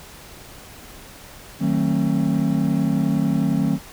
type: chord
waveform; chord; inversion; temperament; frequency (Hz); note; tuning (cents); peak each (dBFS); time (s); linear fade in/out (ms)
triangle; D# diminished seventh; none; just; 155.56 / 186.68 / 224 / 268.8; D#3 / F#3 / A3 / C4; 0 / +16 / +31 / +47; -21; 1.59-3.79; 50
effects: pink hiss -42 dBFS RMS until 3.92 s